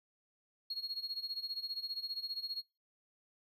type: tone with tremolo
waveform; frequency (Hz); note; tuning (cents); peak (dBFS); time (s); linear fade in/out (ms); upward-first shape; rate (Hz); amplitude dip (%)
triangle; 4300; C8; +47; -32; 0.7-2.62; 5; sine; 15; 90
effects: noise-tail reverb RT60 0.3 s tail -23 dB re dry + tanh soft clip ceiling -33 dBFS